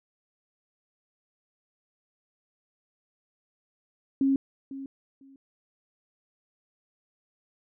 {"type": "tone with echo", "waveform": "sine", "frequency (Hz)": 271.6, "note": "C#4", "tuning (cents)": -35, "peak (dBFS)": -20, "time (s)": [4.21, 4.36], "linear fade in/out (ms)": 2, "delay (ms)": 500, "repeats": 2, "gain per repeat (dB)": -15, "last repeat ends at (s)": 5.36, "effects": []}